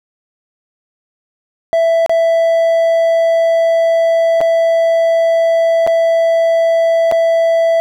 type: tone with dropouts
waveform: triangle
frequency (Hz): 662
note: E5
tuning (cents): +7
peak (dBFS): -7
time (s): 1.73-7.8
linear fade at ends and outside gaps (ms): 0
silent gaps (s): 2.062-2.095 / 4.406-4.413 / 5.866-5.874 / 7.114-7.122
effects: none